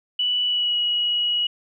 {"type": "tone with pitch glide", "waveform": "sine", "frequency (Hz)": [2960, 2911], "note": ["F#7", "F#7"], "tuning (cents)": [0, -29], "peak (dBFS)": -19, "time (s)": [0.19, 1.47], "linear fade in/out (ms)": 5, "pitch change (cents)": -29, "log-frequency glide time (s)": [0.45, 0.77], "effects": []}